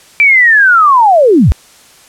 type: linear sweep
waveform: sine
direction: down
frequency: 2349 to 43.22 Hz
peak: -3 dBFS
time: 0.2-1.52 s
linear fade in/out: 0 ms
effects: white hiss -41 dBFS RMS until 2.08 s + low-pass 10000 Hz 12 dB/octave